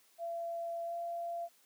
sine tone with pitch glide, 677 to 684.5 Hz, E5 to F5, +46 to -35 cents, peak -36 dBFS, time 0.18-1.49 s, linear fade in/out 50 ms, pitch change +19 cents, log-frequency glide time 0.86-0.93 s, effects white hiss -67 dBFS RMS until 1.65 s + high-pass 200 Hz 12 dB/octave

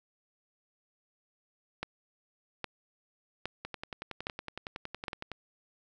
two click trains, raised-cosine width 0.3 ms, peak -22 / -18 dBFS, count 19 / 5, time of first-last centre 3.65-5.317 / 1.83-5.082 s, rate 10.8 / 1.23 Hz, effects none

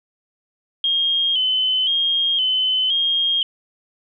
sine tone with vibrato, 3136 Hz, G7, in tune, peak -16 dBFS, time 0.84-3.43 s, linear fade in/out 2 ms, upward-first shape square, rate 0.97 Hz, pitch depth 54 cents each way, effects none

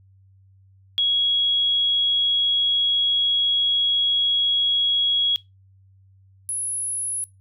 sine tone pair in turn, 3322 / 10547 Hz, G#7 / E9, 0 / 0 cents, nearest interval octave + minor sixth, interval 2000 cents, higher second, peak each -17 / -23 dBFS, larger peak first, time 0.98-5.36 / 6.49-7.24 s, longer first, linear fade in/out 0 ms, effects noise-tail reverb RT60 0.2 s tail -20 dB re dry + added 96 Hz sine -51 dBFS peak until 7.4 s

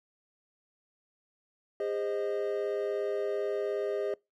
triangle chord, Ab major, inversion none, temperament equal with one note detuned, 406.1 / 523.3 / 622.3 Hz, Ab4 / C5 / Eb5, -39 / 0 / 0 cents, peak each -30 / -35 / -33 dBFS, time 1.8-4.14 s, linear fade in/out 2 ms, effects noise-tail reverb RT60 0.2 s tail -23 dB re dry

